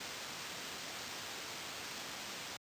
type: noise with sample-and-hold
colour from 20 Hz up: blue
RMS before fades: -45 dBFS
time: 0-2.57 s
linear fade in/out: 5 ms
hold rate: 11025 Hz
effects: high-pass 100 Hz 12 dB/octave + resampled to 32000 Hz